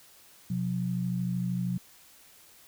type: tone pair together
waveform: sine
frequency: 127.3 / 180.32 Hz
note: C3 / F#3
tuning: -47 / -44 cents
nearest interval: tritone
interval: 603 cents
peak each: -32 / -29 dBFS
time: 0.5-1.78 s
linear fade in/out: 5 ms
effects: white hiss -56 dBFS RMS until 2.67 s